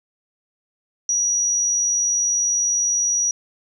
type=tone; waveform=sine; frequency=5800 Hz; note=F#8; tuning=35 cents flat; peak=-17 dBFS; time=1.09-3.31 s; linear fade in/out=2 ms; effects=9-bit